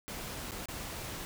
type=noise with dropouts; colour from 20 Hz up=pink; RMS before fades=-41 dBFS; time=0.08-1.25 s; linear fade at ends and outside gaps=0 ms; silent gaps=0.51-0.518 / 0.657-0.685 s; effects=none